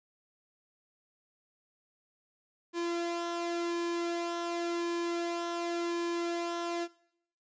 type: tone with flanger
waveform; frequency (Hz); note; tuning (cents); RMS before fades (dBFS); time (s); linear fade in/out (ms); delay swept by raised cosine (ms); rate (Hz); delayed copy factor
sawtooth; 342.3; F4; -35; -34; 2.73-6.88; 50; 1.4 to 2.5; 0.91; -0.5
effects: noise-tail reverb RT60 0.7 s tail -20 dB re dry + resampled to 16000 Hz